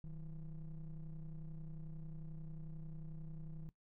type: ring-modulated tone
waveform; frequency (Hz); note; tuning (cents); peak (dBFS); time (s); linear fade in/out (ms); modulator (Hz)
triangle; 86.4; F2; -18; -39; 0.04-3.69; 0; 70.8
effects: noise-tail reverb RT60 0.1 s tail -18 dB re dry